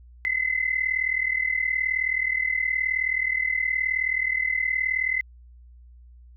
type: tone pair together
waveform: sine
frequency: 2023 / 2062 Hz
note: B6 / C7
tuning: +41 / -26 cents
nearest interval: unison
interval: 33 cents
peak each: -25 dBFS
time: 0.25-5.21 s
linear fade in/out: 0 ms
effects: added 60 Hz sine -46 dBFS peak until 6.36 s